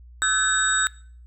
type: tone cluster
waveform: sine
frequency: 1303 / 1522 / 1705 / 3730 / 7830 Hz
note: E6 / F#6 / G#6 / A#7 / B8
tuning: -20 / +48 / +45 / 0 / -16 cents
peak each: -28 / -23 / -27 / -26 / -24 dBFS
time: 0.22-0.87 s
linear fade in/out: 0 ms
effects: noise-tail reverb RT60 0.5 s tail -21 dB re dry + added 60 Hz sine -43 dBFS peak until 1.26 s